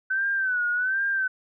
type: tone with vibrato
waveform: sine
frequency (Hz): 1518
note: F#6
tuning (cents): +44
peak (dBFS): -22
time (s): 0.1-1.28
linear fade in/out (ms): 10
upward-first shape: sine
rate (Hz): 1.3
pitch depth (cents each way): 93
effects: none